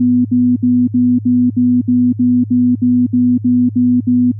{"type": "tone bursts", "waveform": "sine", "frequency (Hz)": 246.9, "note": "B3", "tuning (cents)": 0, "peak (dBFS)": -8, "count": 14, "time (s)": [0, 4.319], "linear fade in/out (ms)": 10, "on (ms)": 250, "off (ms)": 63, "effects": ["added 105 Hz sine -23 dBFS peak until 4.39 s"]}